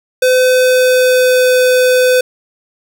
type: tone with pitch glide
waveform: square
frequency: 509 to 505.2 Hz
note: C5 to B4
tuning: -48 to +39 cents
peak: -8 dBFS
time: 0.22-2.21 s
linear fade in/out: 5 ms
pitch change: -13 cents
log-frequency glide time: 0.39-1.57 s
effects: none